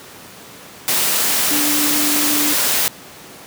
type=tone in noise; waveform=sine; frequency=295.4 Hz; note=D4; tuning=10 cents sharp; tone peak=-21 dBFS; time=1.51-2.53 s; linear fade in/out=0 ms; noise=white; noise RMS=-17 dBFS; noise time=0.88-2.88 s; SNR=-7 dB; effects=pink hiss -38 dBFS RMS until 3.46 s + high-pass 150 Hz 12 dB/octave